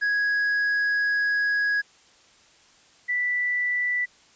triangle / sine tone pair in turn, 1661.2 / 1971.6 Hz, G#6 / B6, 0 / -3 cents, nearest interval minor third, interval 297 cents, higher second, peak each -19 / -22 dBFS, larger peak first, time 0.01-1.82 / 3.08-4.06 s, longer first, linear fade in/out 20 ms, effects white hiss -56 dBFS RMS until 4.35 s + resampled to 16000 Hz

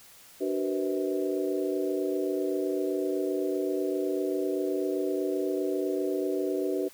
sine tone cluster, 294.4 / 379.3 / 476.2 / 504 / 642 Hz, D4 / F#4 / A#4 / B4 / E5, +4 / +43 / +37 / +35 / -46 cents, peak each -32 / -29 / -38 / -34 / -38 dBFS, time 0.4-6.89 s, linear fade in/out 20 ms, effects white hiss -53 dBFS RMS until 6.93 s

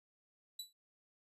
sawtooth tone with exponential decay, 3951 Hz, B7, in tune, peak -36 dBFS, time 0.59-0.73 s, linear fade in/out 5 ms, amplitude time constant 30 ms, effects resampled to 32000 Hz

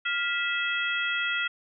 harmonic tone with a mistuned harmonic, 654 Hz, E5, 14 cents flat, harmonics 2 / 3 / 4 / 5, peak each -29 / -31 / -32 / -33 dBFS, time 0.05-1.48 s, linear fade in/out 10 ms, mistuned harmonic 2, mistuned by +120 cents, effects none

